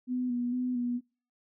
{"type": "tone with vibrato", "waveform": "sine", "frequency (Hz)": 246.9, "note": "B3", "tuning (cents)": 0, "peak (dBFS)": -28, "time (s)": [0.07, 1.01], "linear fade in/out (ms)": 50, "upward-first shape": "square", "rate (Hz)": 2.2, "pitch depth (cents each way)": 27, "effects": ["noise-tail reverb RT60 0.4 s tail -25 dB re dry"]}